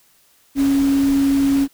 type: tone in noise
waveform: sine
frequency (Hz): 276.1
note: C#4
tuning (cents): -7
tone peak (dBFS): -13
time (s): 0.55-1.68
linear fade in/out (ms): 50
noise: pink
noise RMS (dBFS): -31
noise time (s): 0.55-1.68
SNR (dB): +15
effects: white hiss -56 dBFS RMS until 1.73 s